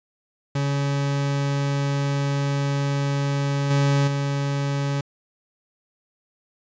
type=tone with level steps; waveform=40% pulse; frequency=140.7 Hz; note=C#3; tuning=26 cents sharp; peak=-20 / -16 / -21 dBFS; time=0.55-5.01 s; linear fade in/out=5 ms; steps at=3.7 / 4.07 s; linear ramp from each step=10 ms; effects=resampled to 16000 Hz